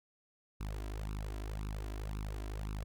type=tone with flanger; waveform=sawtooth; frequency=51.91 Hz; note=G#1; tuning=in tune; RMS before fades=-40 dBFS; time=0.6-2.84 s; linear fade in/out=10 ms; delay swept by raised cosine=0.76 to 3.06 ms; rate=1.9 Hz; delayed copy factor=+0.95; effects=none